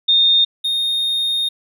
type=tone pair in turn; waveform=sine / triangle; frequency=3661 / 3689 Hz; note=A#7 / A#7; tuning=-32 / -19 cents; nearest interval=unison; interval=13 cents; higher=second; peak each=-10 / -15 dBFS; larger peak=first; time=0.08-0.45 / 0.64-1.49 s; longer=second; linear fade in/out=10 ms; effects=none